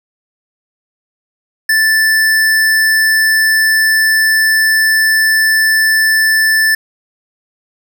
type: tone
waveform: square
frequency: 1760 Hz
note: A6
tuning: in tune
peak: -9 dBFS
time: 1.69-6.75 s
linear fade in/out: 5 ms
effects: none